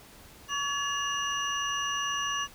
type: tone cluster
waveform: sine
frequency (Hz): 1131 / 1705 / 2841 / 5910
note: C#6 / G#6 / F7 / F#8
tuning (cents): +34 / +45 / +29 / -3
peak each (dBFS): -32 / -35 / -33 / -37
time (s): 0.48-2.48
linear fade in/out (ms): 50
effects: pink hiss -52 dBFS RMS until 2.54 s